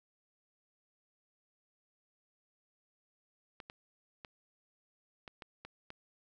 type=clicks; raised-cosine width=0.3 ms; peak=-30 dBFS; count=7; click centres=3.602 / 3.699 / 4.248 / 5.278 / 5.422 / 5.65 / 5.904 s; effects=none